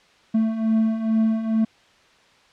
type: beating tone pair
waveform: triangle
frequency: 220 / 222.3 Hz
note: A3 / A3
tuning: 0 / +18 cents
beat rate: 2.3 Hz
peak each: -23 / -17 dBFS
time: 0.34-1.65 s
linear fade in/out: 10 ms
effects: white hiss -55 dBFS RMS until 2.52 s + low-pass 4000 Hz 12 dB/octave